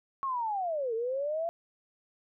sine linear two-way sweep, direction down then up, 1108.7 to 440 to 686 Hz, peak -29 dBFS, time 0.23-1.49 s, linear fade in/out 0 ms, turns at 0.94 s, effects none

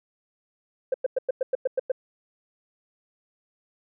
sine tone bursts, 520 Hz, C5, 11 cents flat, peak -18 dBFS, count 9, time 0.92-1.918 s, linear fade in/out 5 ms, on 22 ms, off 100 ms, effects tanh soft clip ceiling -17 dBFS

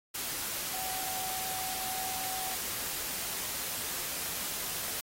sine tone in noise, 754 Hz, F#5, 32 cents sharp, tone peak -40 dBFS, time 0.73-2.55 s, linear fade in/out 10 ms, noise white, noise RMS -36 dBFS, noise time 0.14-5.01 s, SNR -7 dB, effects AAC 48 kbps

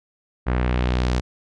sawtooth tone with low-pass filter sweep, 61.74 Hz, B1, in tune, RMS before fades -21 dBFS, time 0.46-1.21 s, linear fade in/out 20 ms, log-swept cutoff 1700 to 6100 Hz, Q 1.3, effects none

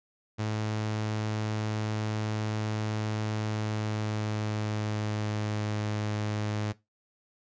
sawtooth tone with pitch glide, 107.7 to 105.79 Hz, A2 to G#2, -37 to +32 cents, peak -25 dBFS, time 0.38-6.73 s, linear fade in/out 20 ms, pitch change -31 cents, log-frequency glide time 3.37-5.72 s, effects noise-tail reverb RT60 0.2 s tail -18 dB re dry + resampled to 16000 Hz

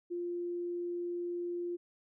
sine tone, 349.2 Hz, F4, in tune, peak -34 dBFS, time 0.1-1.77 s, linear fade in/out 20 ms, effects none

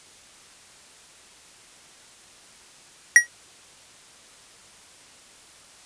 square tone with exponential decay, 1907 Hz, A#6, 39 cents sharp, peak -5 dBFS, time 3.16-3.27 s, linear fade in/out 1 ms, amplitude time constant 22 ms, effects white hiss -50 dBFS RMS until 5.85 s + resampled to 22050 Hz

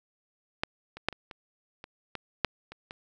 clicks, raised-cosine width 0.3 ms, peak -11 / -26 / -9 / -26 / -26 / -26 / -19 / -7 / -27 / -24 dBFS, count 10, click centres 0.635 / 0.97 / 1.086 / 1.127 / 1.312 / 1.841 / 2.153 / 2.447 / 2.72 / 2.909 s, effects none

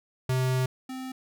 square tone pair in turn, 129 / 259.6 Hz, C3 / C4, -24 / -13 cents, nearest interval octave, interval 1211 cents, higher second, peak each -24 / -35 dBFS, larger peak first, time 0.29-0.66 / 0.89-1.12 s, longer first, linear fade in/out 5 ms, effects none

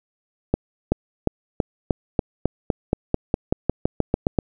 accelerating click train, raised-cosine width 2 ms, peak -4 dBFS, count 18, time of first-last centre 0.54-4.388 s, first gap 380 ms, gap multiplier 0.93, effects none

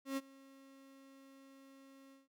35% pulse tone with ADSR envelope, 270.9 Hz, C#4, 40 cents flat, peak -33 dBFS, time 0.05-2.28 s, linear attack 120 ms, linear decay 35 ms, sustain -23 dB, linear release 160 ms, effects none

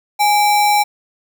sine tone with sample-and-hold, 830.6 Hz, G#5, in tune, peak -10 dBFS, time 0.19-0.84 s, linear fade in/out 20 ms, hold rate 3150 Hz, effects none

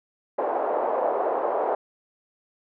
white band-pass noise, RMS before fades -25 dBFS, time 0.38-1.75 s, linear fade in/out 5 ms, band 430 to 800 Hz, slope 24 dB/octave, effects none

